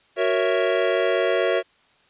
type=chord; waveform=square; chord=F# dominant seventh; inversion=none; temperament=equal; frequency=370 / 466.2 / 554.4 / 659.3 Hz; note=F#4 / A#4 / C#5 / E5; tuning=0 / 0 / 0 / 0 cents; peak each=-25 dBFS; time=0.16-1.63 s; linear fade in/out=50 ms; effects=white hiss -59 dBFS RMS until 2.09 s + resampled to 8000 Hz